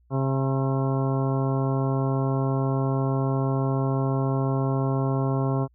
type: harmonic tone with a mistuned harmonic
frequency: 134.3 Hz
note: C3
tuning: 46 cents sharp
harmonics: 1 / 2 / 3 / 4 / 5 / 6 / 7 / 8 / 10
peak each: -23 / -29 / -31 / -35 / -34 / -39 / -39 / -36 / -43 dBFS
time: 0.1-5.68 s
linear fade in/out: 50 ms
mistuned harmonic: 6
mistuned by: +55 cents
effects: added 60 Hz sine -58 dBFS peak until 5.74 s